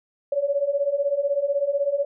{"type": "beating tone pair", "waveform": "sine", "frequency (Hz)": [554.4, 570.4], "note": ["C#5", "C#5"], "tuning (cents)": [0, 49], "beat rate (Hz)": 16, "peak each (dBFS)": [-25, -22], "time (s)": [0.32, 2.05], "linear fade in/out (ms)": 5, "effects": []}